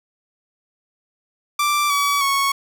sawtooth tone with pitch steps, 1174.7 / 1139.9 / 1106.2 Hz, D6 / C#6 / C#6, 0 / +48 / -4 cents, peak -13 dBFS, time 1.59-2.52 s, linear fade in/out 5 ms, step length 310 ms, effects none

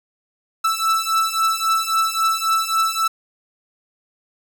45% pulse beating tone pair, 1318.5 / 1322.2 Hz, E6 / E6, 0 / +5 cents, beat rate 3.7 Hz, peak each -20 dBFS, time 0.64-3.08 s, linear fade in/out 10 ms, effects none

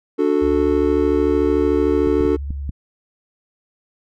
triangle chord, D major, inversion none, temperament just, 293.7 / 367.1 / 440.5 Hz, D4 / F#4 / A4, 0 / -14 / +2 cents, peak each -17 dBFS, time 0.18-2.37 s, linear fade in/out 20 ms
sine tone with vibrato, 70.2 Hz, C#2, 22 cents sharp, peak -24 dBFS, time 0.41-2.71 s, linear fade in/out 20 ms, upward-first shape sine, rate 17 Hz, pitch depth 58 cents each way
clicks, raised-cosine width 5 ms, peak -17 dBFS, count 5, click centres 2.071 / 2.208 / 2.255 / 2.506 / 2.693 s
effects none

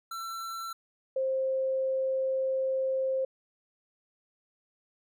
square / sine tone pair in turn, 1345 / 527.9 Hz, E6 / C5, +34 / +15 cents, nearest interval octave + major third, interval 1619 cents, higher first, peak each -36 / -26 dBFS, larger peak second, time 0.11-0.73 / 1.16-3.25 s, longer second, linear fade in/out 5 ms, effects none

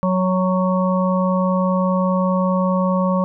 harmonic tone, 185 Hz, F#3, in tune, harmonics 1 / 3 / 5 / 6, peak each -17 / -21 / -27 / -24 dBFS, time 0.03-3.24 s, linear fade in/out 0 ms, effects none

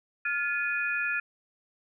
sine tone cluster, 1407 / 1717 / 2472 Hz, F6 / A6 / D#7, +12 / -43 / -12 cents, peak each -31 dBFS, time 0.25-1.2 s, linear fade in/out 5 ms, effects none

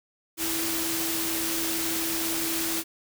sine tone in noise, 328.6 Hz, E4, 5 cents flat, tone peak -32 dBFS, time 0.37-2.84 s, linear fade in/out 50 ms, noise white, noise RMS -29 dBFS, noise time 0.37-2.84 s, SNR -6 dB, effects none

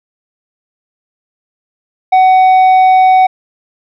sine tone with tanh clipping, 750 Hz, F#5, 23 cents sharp, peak -5 dBFS, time 2.12-3.27 s, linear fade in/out 10 ms, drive 6 dB, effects none

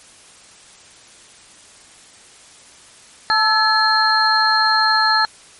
sine tone cluster, 878 / 1319 / 1709 / 4207 Hz, A5 / E6 / G#6 / C8, -4 / +1 / +49 / +9 cents, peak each -18 dBFS, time 3.3-5.25 s, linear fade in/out 0 ms, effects white hiss -45 dBFS RMS until 5.59 s + MP3 48 kbps

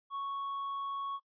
triangle tone, 1108.7 Hz, C#6, in tune, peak -33 dBFS, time 0.1-1.2 s, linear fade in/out 50 ms, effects noise-tail reverb RT60 0.1 s tail -25 dB re dry + resampled to 11025 Hz

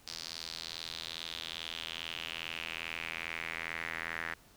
sawtooth tone with band-pass filter sweep, 82.4 Hz, E2, in tune, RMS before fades -41 dBFS, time 0.07-4.34 s, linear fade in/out 5 ms, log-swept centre 4900 to 1800 Hz, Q 3.8, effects pink hiss -61 dBFS RMS until 4.56 s

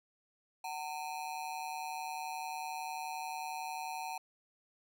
square ring-modulated tone, 830.6 Hz, G#5, in tune, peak -36 dBFS, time 0.64-4.18 s, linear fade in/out 5 ms, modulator 75.6 Hz, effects none

